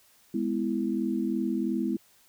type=chord; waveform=sine; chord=E major; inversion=first; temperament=equal with one note detuned; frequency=207.7 / 250.5 / 329.6 Hz; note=G#3 / B3 / E4; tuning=0 / +25 / 0 cents; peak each=-30 dBFS; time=0.34-1.97 s; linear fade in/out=5 ms; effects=white hiss -61 dBFS RMS until 2.28 s